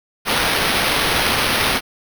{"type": "noise with sample-and-hold", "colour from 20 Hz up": "blue", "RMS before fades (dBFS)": -18, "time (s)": [0.25, 1.81], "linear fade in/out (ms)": 50, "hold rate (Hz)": 7350, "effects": []}